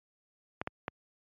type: clicks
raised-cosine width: 0.5 ms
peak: -18 dBFS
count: 3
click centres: 0.615 / 0.674 / 0.881 s
effects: high-pass 80 Hz 12 dB/octave + MP3 64 kbps